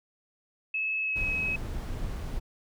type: tone with pitch glide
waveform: sine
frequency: 2592 to 2556 Hz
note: E7 to D#7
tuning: -30 to +46 cents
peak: -27 dBFS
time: 0.74-1.56 s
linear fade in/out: 5 ms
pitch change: -24 cents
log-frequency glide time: 1.02-1.19 s
type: noise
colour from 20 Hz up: brown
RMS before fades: -34 dBFS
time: 1.15-2.4 s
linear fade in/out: 20 ms
effects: none